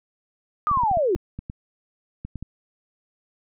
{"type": "linear sweep", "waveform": "sine", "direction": "down", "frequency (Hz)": [1244.5, 329.7], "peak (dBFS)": -18, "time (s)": [0.67, 1.15], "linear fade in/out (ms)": 0}
{"type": "clicks", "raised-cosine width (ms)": 5, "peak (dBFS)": -20, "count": 11, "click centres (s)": [0.714, 0.773, 0.835, 0.914, 0.972, 1.16, 1.39, 1.499, 2.25, 2.357, 2.426]}
{"effects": []}